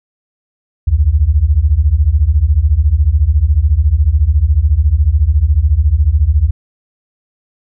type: beating tone pair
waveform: sine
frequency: 66.7 / 80.7 Hz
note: C2 / E2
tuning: +34 / -36 cents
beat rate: 14 Hz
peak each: -11 / -10 dBFS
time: 0.87-6.51 s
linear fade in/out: 10 ms
effects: none